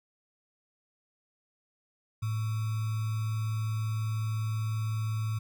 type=tone with sample-and-hold; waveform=sine; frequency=109.3 Hz; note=A2; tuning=11 cents flat; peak=-28 dBFS; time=2.22-5.39 s; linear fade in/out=10 ms; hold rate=1225 Hz; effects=none